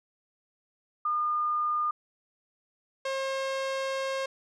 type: tone pair in turn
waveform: sine / sawtooth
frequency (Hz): 1214 / 536.4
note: D#6 / C5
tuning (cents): -43 / +43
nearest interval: octave + major second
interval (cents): 1414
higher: first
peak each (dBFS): -25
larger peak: neither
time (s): 1.05-1.91 / 3.05-4.26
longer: second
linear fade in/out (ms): 5
effects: low-pass 6000 Hz 12 dB/octave